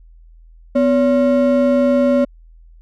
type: ring-modulated tone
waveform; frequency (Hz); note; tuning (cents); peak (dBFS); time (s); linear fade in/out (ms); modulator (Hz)
triangle; 408.4; G#4; -29; -6; 0.75-2.25; 10; 158
effects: added 41 Hz sine -41 dBFS peak until 2.81 s